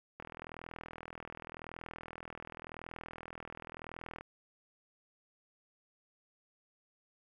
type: click train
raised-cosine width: 0.5 ms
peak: -29 dBFS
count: 165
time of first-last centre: 0.2-4.21 s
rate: 40.9 Hz
effects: 11-bit